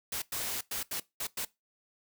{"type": "noise bursts at uneven times", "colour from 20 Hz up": "white", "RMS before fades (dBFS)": -35, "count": 6, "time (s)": [[0.12, 0.22], [0.32, 0.61], [0.71, 0.83], [0.91, 1], [1.2, 1.27], [1.37, 1.45]], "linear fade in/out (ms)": 5, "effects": ["noise-tail reverb RT60 0.2 s tail -20 dB re dry"]}